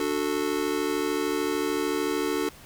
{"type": "chord", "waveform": "square", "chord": "D major", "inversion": "none", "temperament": "just", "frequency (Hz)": [293.7, 367.1, 440.5], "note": ["D4", "F#4", "A4"], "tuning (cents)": [0, -14, 2], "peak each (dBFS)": -30, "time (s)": [0, 2.49], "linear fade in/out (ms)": 2, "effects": ["pink hiss -49 dBFS RMS until 2.65 s"]}